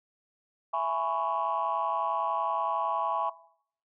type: chord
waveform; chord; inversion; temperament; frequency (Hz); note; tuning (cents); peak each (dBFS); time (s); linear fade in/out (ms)
sine; C# minor seventh; first; just; 665.2 / 831.5 / 997.9 / 1108.7; E5 / G#5 / B5 / C#6; +16 / +2 / +18 / 0; -33 / -31 / -32 / -30; 0.73-3.3; 10
effects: noise-tail reverb RT60 0.6 s tail -18 dB re dry + tanh soft clip ceiling -19 dBFS